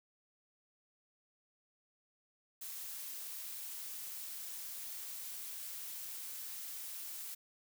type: noise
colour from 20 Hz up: blue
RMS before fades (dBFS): -45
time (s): 2.61-7.35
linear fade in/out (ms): 10
effects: none